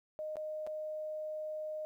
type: tone with dropouts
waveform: sine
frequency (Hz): 617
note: D#5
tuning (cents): -15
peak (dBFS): -37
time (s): 0.19-1.85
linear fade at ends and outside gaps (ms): 0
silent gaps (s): 0.357-0.368 / 0.666-0.672
effects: 12-bit